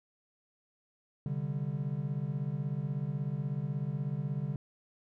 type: chord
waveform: triangle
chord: C suspended second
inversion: none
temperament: just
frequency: 130.81 / 147.16 / 196.22 Hz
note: C3 / D3 / G3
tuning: 0 / +4 / +2 cents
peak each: -35 / -32 / -38 dBFS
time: 1.26-4.56 s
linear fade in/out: 2 ms
effects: none